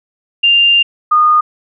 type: tone pair in turn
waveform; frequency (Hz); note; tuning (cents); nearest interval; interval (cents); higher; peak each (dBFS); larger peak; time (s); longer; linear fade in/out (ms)
sine; 2794 / 1226; F7 / D#6; 0 / -26; octave + major second; 1426; first; -6; neither; 0.43-0.83 / 1.11-1.41; first; 10
effects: none